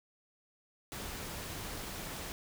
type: noise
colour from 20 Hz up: pink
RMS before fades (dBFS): -42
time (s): 0.92-2.32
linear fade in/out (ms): 0
effects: none